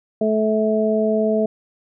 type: harmonic tone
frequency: 217 Hz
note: A3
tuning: 24 cents flat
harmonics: 1 / 2 / 3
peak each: -20 / -20 / -20 dBFS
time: 0.21-1.46 s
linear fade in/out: 5 ms
effects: none